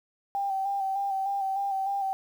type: tone with vibrato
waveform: sine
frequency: 784 Hz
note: G5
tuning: in tune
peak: -26 dBFS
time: 0.35-2.13 s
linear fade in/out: 0 ms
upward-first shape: square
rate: 3.3 Hz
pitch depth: 26 cents each way
effects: 9-bit